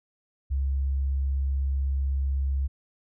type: tone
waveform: sine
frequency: 68 Hz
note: C#2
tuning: 33 cents flat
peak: -23 dBFS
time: 0.5-2.68 s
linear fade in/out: 20 ms
effects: none